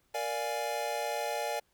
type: chord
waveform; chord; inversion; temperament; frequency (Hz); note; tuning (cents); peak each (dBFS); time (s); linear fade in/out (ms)
square; Bb dominant seventh; none; equal; 466.2 / 587.3 / 698.5 / 830.6; Bb4 / D5 / F5 / Ab5; 0 / 0 / 0 / 0; -40 / -37 / -39 / -37; 0.14-1.6; 10
effects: pink hiss -72 dBFS RMS until 1.73 s